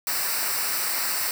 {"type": "noise with comb filter", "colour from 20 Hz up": "white", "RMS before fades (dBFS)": -26, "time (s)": [0.07, 1.31], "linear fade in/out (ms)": 2, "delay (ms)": 0.3, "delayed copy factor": -0.75, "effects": []}